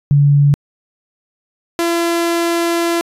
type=tone pair in turn; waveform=sine / sawtooth; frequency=143.3 / 339.1 Hz; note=D3 / E4; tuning=-42 / +49 cents; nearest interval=octave + minor third; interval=1491 cents; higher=second; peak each=-7 / -10 dBFS; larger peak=first; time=0.11-0.54 / 1.79-3.01 s; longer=second; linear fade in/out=0 ms; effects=resampled to 32000 Hz